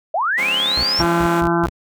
sine linear sweep, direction up, 595 to 5600 Hz, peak -16 dBFS, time 0.14-1.02 s, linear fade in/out 5 ms
5% pulse chord, Db major seventh, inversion first, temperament just, 173.24 / 207.9 / 259.9 / 277.2 Hz, F3 / Ab3 / C4 / Db4, -14 / +2 / -11 / 0 cents, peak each -21 dBFS, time 0.37-1.42 s, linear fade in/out 20 ms
sawtooth tone bursts, 63.6 Hz, C2, 48 cents flat, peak -20 dBFS, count 5, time 0.77-1.695 s, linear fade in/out 5 ms, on 65 ms, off 150 ms
harmonic tone, 170 Hz, F3, 46 cents flat, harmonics 1 / 2 / 4 / 5 / 6 / 7 / 8 / 9, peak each -21 / -18 / -25 / -24 / -25 / -28 / -26 / -27 dBFS, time 1-1.66 s, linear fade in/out 0 ms
effects none

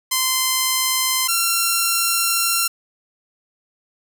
5% pulse tone pair in turn, 1036 / 1365.6 Hz, C6 / F6, -17 / -39 cents, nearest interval perfect fourth, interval 478 cents, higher second, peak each -5 dBFS, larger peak neither, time 0.11-1.28 / 1.28-2.68 s, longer second, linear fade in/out 10 ms, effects none

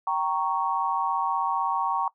sine chord, G diminished, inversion none, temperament equal with one note detuned, 776.8 / 932.3 / 1108.7 Hz, G5 / Bb5 / Db6, -16 / 0 / 0 cents, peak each -29 / -27 / -27 dBFS, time 0.07-2.08 s, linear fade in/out 2 ms, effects noise-tail reverb RT60 0.1 s tail -20 dB re dry

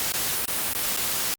white noise with dropouts, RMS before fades -26 dBFS, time 0-1.34 s, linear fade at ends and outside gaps 1 ms, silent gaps 0.122-0.138 / 0.456-0.479 / 0.734-0.749 / 0.965-0.972 s, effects Opus 48 kbps

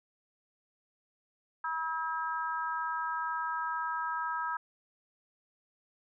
harmonic tone, 322.1 Hz, E4, 40 cents flat, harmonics 3 / 4 / 5, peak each -35 / -35 / -38 dBFS, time 1.64-4.57 s, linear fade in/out 5 ms, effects none

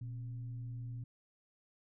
sine tone with frequency modulation, 119.7 Hz, A#2, 46 cents sharp, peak -40 dBFS, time 0.01-1.04 s, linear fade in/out 5 ms, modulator 149 Hz, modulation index 0.26, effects none

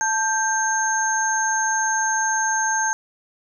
sine tone cluster, 880 / 1574 / 6400 Hz, A5 / G6 / G8, 0 / +7 / +35 cents, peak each -23 dBFS, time 0.01-2.93 s, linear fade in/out 0 ms, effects none

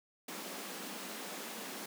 pink high-pass noise, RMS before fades -44 dBFS, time 0.28-1.86 s, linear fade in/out 5 ms, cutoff 180 Hz, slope 96 dB/octave, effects none

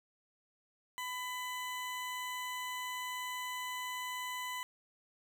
20% pulse tone, 1001 Hz, B5, 23 cents sharp, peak -33 dBFS, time 0.98-4.63 s, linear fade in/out 0 ms, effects none

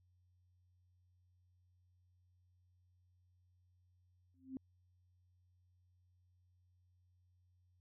sine tone with exponential growth, 263.6 Hz, C4, 13 cents sharp, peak -38 dBFS, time 4.34-4.57 s, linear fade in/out 1 ms, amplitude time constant 48 ms, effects added 90 Hz sine -70 dBFS peak until 7.8 s

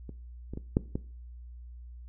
clicks, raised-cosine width 3 ms, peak -28 / -25 / -24 / -10 / -18 dBFS, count 5, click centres 0.093 / 0.536 / 0.574 / 0.769 / 0.955 s, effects noise-tail reverb RT60 0.4 s tail -19 dB re dry + added 60 Hz sine -43 dBFS peak until 2.08 s

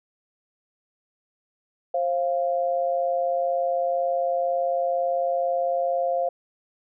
sine tone pair together, 531.9 / 694 Hz, C5 / F5, +28 / -11 cents, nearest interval perfect fourth, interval 461 cents, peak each -24 / -24 dBFS, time 1.94-6.29 s, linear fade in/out 5 ms, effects none

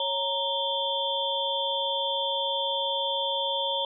sine tone cluster, 552 / 933 / 3170 / 3464 Hz, C#5 / A#5 / G7 / A7, -7 / +1 / +19 / -28 cents, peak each -31 dBFS, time 0-3.85 s, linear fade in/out 2 ms, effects none

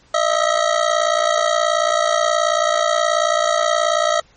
25% pulse ring-modulated tone, 640 Hz, D#5, 49 cents sharp, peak -8 dBFS, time 0.14-4.2 s, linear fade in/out 2 ms, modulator 29.3 Hz, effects pink hiss -53 dBFS RMS until 4.36 s + MP3 32 kbps

